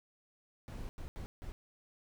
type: noise bursts at uneven times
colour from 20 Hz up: brown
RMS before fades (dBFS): -43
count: 4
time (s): 0.68-0.89 / 0.98-1.08 / 1.16-1.26 / 1.42-1.52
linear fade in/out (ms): 0
effects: none